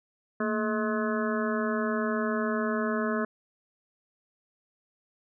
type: harmonic tone with a mistuned harmonic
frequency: 213 Hz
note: G#3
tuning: 44 cents sharp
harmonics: 1 / 2 / 3 / 5 / 6 / 7 / 8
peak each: -29 / -32 / -34 / -36 / -37 / -37 / -38 dBFS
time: 0.4-3.25 s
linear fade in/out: 5 ms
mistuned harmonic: 1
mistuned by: +110 cents
effects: none